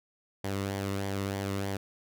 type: tone with flanger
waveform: sawtooth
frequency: 98.4 Hz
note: G2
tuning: 7 cents sharp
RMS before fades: -33 dBFS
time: 0.44-1.77 s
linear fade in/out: 5 ms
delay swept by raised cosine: 0.75 to 1.27 ms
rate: 3.2 Hz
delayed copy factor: -0.5
effects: none